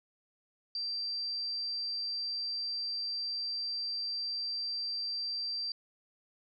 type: tone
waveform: sine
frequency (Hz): 4699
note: D8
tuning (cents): 0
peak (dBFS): -33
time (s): 0.75-5.72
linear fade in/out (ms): 2
effects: none